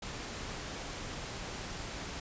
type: noise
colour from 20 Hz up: pink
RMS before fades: -41 dBFS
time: 0.02-2.2 s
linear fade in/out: 5 ms
effects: resampled to 16000 Hz